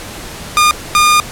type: tone bursts at uneven times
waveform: sawtooth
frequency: 1214 Hz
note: D#6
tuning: 43 cents flat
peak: -3 dBFS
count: 2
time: 0.57-0.71 / 0.95-1.2 s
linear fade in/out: 0 ms
effects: pink hiss -28 dBFS RMS until 1.31 s + low-pass 12000 Hz 12 dB/octave